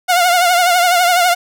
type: tone with vibrato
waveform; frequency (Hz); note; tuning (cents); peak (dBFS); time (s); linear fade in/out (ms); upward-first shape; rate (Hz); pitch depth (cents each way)
sawtooth; 711; F5; +31; -6; 0.08-1.35; 20; triangle; 12; 76
effects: none